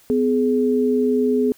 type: tone pair together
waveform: sine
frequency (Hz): 252 / 421.3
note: B3 / G#4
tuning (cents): +35 / +25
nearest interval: major sixth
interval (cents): 890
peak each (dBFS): -18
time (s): 0.1-1.52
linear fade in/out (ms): 0
effects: white hiss -53 dBFS RMS until 1.57 s